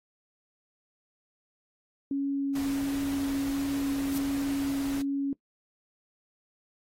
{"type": "tone with vibrato", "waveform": "sine", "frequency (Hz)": 277.2, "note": "C#4", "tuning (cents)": 0, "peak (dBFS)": -26, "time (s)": [2.11, 5.33], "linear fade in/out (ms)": 2, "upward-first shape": "triangle", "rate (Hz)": 1.4, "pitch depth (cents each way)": 8}
{"type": "noise", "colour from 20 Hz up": "pink", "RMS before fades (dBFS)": -41, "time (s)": [2.55, 5.02], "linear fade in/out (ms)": 5}
{"type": "noise with exponential growth", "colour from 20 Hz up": "blue", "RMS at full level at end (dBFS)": -35, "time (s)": [3.95, 4.18], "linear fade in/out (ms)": 2, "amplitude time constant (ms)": 49}
{"effects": ["noise-tail reverb RT60 0.1 s tail -20 dB re dry", "AAC 48 kbps"]}